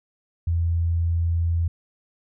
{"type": "tone", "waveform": "sine", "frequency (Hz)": 84.2, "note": "E2", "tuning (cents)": 37, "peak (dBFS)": -19, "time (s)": [0.47, 1.68], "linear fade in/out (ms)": 5, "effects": []}